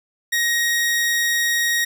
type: tone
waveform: sawtooth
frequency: 1881 Hz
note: A#6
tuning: 15 cents sharp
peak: -14 dBFS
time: 0.32-1.85 s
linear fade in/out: 10 ms
effects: none